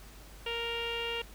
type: tone with low-pass filter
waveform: sawtooth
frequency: 466.2 Hz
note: A#4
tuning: in tune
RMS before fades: -35 dBFS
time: 0.46-1.22 s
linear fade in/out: 5 ms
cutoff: 2900 Hz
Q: 7.8
effects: added 50 Hz sine -50 dBFS peak until 1.34 s + pink hiss -54 dBFS RMS until 1.34 s